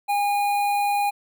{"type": "tone with notch filter", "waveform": "square", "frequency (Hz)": 815, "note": "G#5", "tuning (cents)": -33, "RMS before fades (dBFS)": -22, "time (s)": [0.08, 1.11], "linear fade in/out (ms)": 20, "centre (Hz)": 5900, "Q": 0.79, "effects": []}